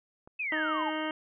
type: click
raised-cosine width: 1 ms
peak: -36 dBFS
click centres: 0.275 s
type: exponential sweep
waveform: sine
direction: down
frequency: 2637 to 830.6 Hz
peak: -30 dBFS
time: 0.39-0.9 s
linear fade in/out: 10 ms
type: harmonic tone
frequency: 311.1 Hz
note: D#4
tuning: in tune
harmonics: 1 / 2 / 3 / 4 / 5 / 6 / 7 / 9 / 10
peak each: -34 / -37 / -39 / -40 / -41 / -42 / -42 / -44 / -44 dBFS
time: 0.52-1.11 s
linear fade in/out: 2 ms
effects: none